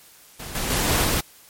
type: noise with level steps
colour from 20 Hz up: pink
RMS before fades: -35 / -26 / -22 / -20 / -22 dBFS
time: 0.39-1.21 s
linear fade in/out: 10 ms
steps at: 0.55 / 0.7 / 0.88 / 1.04 s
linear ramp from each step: 2 ms
effects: white hiss -50 dBFS RMS until 1.49 s + MP3 64 kbps